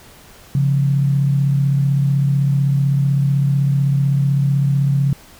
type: tone pair together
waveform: sine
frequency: 137.9 / 173.74 Hz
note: C#3 / F3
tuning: -9 / -9 cents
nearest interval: major third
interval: 400 cents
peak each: -13 / -23 dBFS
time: 0.55-5.13 s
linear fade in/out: 2 ms
effects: pink hiss -44 dBFS RMS until 5.39 s